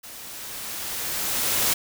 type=noise with level ramp; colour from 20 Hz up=white; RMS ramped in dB=-41 to -21 dBFS; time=0.03-1.74 s; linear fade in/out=10 ms; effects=none